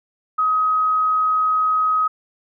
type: tone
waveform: sine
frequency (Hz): 1264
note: D#6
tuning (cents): +27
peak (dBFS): -15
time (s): 0.38-2.08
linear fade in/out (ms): 10
effects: none